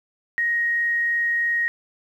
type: tone with frequency modulation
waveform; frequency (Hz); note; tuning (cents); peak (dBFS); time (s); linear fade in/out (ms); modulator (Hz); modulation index
sine; 1877; A#6; +11; -19; 0.38-1.68; 0; 23; 0.25
effects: 9-bit